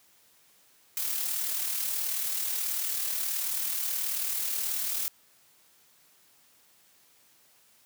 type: noise with amplitude modulation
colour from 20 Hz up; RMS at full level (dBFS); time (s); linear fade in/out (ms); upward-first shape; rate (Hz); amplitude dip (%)
blue; -29; 0.97-5.08; 0; sine; 38.5; 40
effects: white hiss -62 dBFS RMS until 7.85 s + high-pass 80 Hz 12 dB/octave